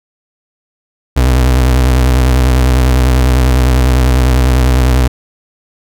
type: tone with vibrato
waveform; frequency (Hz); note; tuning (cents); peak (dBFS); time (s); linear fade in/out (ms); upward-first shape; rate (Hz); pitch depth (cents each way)
35% pulse; 63.4; B1; +46; -5; 1.16-5.08; 10; triangle; 10; 100
effects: none